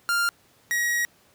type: tone pair in turn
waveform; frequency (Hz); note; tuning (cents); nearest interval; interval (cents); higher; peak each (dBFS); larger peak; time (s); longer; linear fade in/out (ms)
45% pulse; 1396.9 / 1901.6; F6 / A#6; 0 / +34; perfect fourth; 534; second; -21 / -22; first; 0.09-0.29 / 0.71-1.05; second; 0
effects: pink hiss -59 dBFS RMS until 1.34 s + high-pass 100 Hz 12 dB/octave